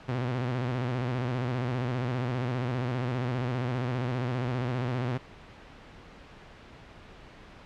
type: tone with vibrato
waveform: sawtooth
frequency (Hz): 124.6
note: B2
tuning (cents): +16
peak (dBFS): -24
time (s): 0.08-5.18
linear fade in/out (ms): 10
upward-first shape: square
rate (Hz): 15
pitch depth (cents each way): 71
effects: pink hiss -49 dBFS RMS until 7.65 s + low-pass 3000 Hz 12 dB/octave